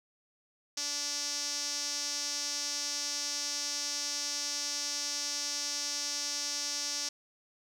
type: tone with band-pass filter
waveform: sawtooth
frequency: 290 Hz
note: D4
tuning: 22 cents flat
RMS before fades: -35 dBFS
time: 0.77-7.09 s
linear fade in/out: 5 ms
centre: 5600 Hz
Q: 4.6
effects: none